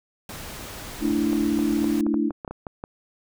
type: noise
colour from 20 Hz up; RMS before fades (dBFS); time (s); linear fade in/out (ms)
pink; -37; 0.29-2.01; 2
type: chord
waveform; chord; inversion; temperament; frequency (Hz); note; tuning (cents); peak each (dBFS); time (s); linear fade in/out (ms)
sine; A suspended fourth; none; just; 220 / 293.3 / 330; A3 / D4 / E4; 0 / -2 / +2; -25 / -23 / -25; 1-2.32; 50
type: clicks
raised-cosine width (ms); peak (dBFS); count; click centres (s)
1; -19; 11; 1.331 / 1.59 / 1.843 / 2.066 / 2.142 / 2.307 / 2.448 / 2.478 / 2.51 / 2.668 / 2.839
effects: none